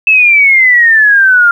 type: exponential sweep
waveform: sine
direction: down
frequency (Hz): 2637 to 1388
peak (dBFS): -3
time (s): 0.07-1.51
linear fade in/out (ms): 2
effects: 7-bit